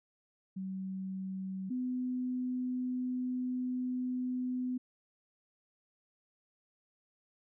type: tone pair in turn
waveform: sine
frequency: 189.9 / 252 Hz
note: F#3 / B3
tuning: +45 / +35 cents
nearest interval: perfect fourth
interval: 490 cents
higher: second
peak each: -36 / -32 dBFS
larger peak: second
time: 0.56-1.7 / 1.7-4.78 s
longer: second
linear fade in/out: 10 ms
effects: none